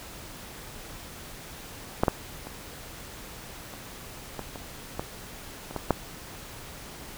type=clicks; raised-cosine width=1 ms; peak=-6 / -6 / -24 / -28 / -18 / -24 / -15 / -23 / -16 / -6 dBFS; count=10; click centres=2.035 / 2.082 / 2.47 / 3.738 / 4.393 / 4.558 / 4.995 / 5.71 / 5.763 / 5.907 s; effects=pink hiss -43 dBFS RMS until 7.17 s